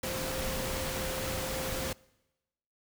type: tone in noise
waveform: sine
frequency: 524 Hz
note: C5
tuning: 2 cents sharp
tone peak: -38 dBFS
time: 0.03-1.93 s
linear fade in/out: 5 ms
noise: pink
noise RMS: -35 dBFS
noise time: 0.03-1.93 s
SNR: -6 dB
effects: noise-tail reverb RT60 1.0 s tail -24 dB re dry